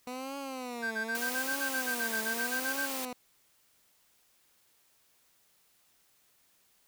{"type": "tone with vibrato", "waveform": "15% pulse", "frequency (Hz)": 246.9, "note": "B3", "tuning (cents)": 0, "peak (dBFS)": -31, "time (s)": [0.07, 3.13], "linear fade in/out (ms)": 2, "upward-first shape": "triangle", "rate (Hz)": 0.82, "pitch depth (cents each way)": 220}
{"type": "tone bursts", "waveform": "triangle", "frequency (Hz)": 1568, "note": "G6", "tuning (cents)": 0, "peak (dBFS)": -29, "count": 16, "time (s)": [0.82, 2.866], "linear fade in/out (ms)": 20, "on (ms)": 96, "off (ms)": 34}
{"type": "high-pass noise", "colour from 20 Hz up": "white", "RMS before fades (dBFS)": -38, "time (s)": [1.15, 3.05], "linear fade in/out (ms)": 0, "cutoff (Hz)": 210, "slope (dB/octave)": 24}
{"effects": ["white hiss -68 dBFS RMS until 6.87 s"]}